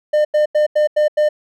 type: tone bursts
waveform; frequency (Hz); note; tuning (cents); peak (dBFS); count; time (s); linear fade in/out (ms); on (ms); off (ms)
triangle; 603; D5; +46; -9; 6; 0.13-1.29; 10; 120; 88
effects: none